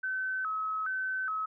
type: tone with vibrato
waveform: sine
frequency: 1400 Hz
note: F6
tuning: 4 cents sharp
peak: -30 dBFS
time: 0.03-1.46 s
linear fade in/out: 10 ms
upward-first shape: square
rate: 1.2 Hz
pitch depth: 150 cents each way
effects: none